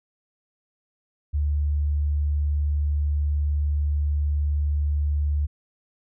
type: tone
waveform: sine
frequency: 73.42 Hz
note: D2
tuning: in tune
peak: -20 dBFS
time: 1.33-5.47 s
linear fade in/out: 20 ms
effects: none